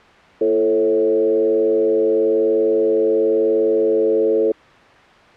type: tone with frequency modulation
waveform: sine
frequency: 440 Hz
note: A4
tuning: in tune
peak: -13 dBFS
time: 0.41-4.52 s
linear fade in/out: 5 ms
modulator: 101 Hz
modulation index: 0.94
effects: white hiss -45 dBFS RMS until 5.36 s + low-pass 2000 Hz 12 dB/octave